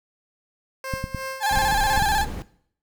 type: tone with tremolo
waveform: 15% pulse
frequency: 530 Hz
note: C5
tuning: 22 cents sharp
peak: -22 dBFS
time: 0.84-1.98 s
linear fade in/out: 2 ms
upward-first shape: sine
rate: 2.9 Hz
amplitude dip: 70%
type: clicks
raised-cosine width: 5 ms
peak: -15 dBFS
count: 7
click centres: 0.938 / 1.041 / 1.147 / 1.574 / 1.725 / 1.976 / 2.023 s
type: tone with vibrato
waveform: 30% pulse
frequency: 830.6 Hz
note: G#5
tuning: in tune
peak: -17 dBFS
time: 1.4-2.26 s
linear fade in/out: 50 ms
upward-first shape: square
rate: 16 Hz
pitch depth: 63 cents each way
type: noise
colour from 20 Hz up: brown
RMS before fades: -29 dBFS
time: 1.51-2.42 s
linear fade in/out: 0 ms
effects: noise-tail reverb RT60 0.6 s tail -18 dB re dry